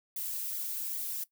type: noise with flanger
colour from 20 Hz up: violet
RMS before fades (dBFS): -36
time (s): 0.16-1.24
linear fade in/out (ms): 5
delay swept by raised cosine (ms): 0.72 to 3.62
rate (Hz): 2.5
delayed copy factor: -0.75
effects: noise-tail reverb RT60 0.1 s tail -18 dB re dry